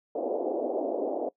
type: band-pass noise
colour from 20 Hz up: white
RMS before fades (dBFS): -30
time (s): 0.15-1.29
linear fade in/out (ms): 5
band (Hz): 280 to 690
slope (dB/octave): 48
effects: noise-tail reverb RT60 0.1 s tail -21 dB re dry